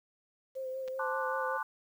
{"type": "tone with vibrato", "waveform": "sine", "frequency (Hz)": 523.3, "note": "C5", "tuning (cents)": 0, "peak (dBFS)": -35, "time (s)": [0.55, 1.58], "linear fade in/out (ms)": 20, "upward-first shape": "sine", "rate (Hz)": 5.2, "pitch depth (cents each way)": 25}
{"type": "clicks", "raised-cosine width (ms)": 0.2, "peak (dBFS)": -33, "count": 2, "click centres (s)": [0.878, 0.883]}
{"type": "chord", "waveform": "sine", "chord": "D dominant seventh", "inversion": "second", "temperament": "equal", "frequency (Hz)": [880, 1046.5, 1174.7, 1480], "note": ["A5", "C6", "D6", "F#6"], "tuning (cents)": [0, 0, 0, 0], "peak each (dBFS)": [-37, -39, -38, -37], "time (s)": [0.99, 1.63], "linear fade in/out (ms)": 5}
{"effects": ["10-bit"]}